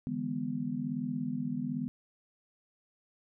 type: chord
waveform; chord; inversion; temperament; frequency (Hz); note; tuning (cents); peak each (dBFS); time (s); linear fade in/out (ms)
sine; E dominant seventh; third; just; 148.33 / 164.81 / 206 / 247.2; D3 / E3 / G#3 / B3; +18 / 0 / -14 / +2; -40 / -40 / -38 / -34; 0.07-1.88; 0
effects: none